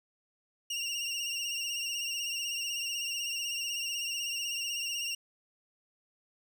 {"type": "tone with vibrato", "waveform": "25% pulse", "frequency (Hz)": 2800, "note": "F7", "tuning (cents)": 4, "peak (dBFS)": -29, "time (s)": [0.7, 5.15], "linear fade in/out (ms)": 5, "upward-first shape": "sine", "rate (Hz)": 16, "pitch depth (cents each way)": 49, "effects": []}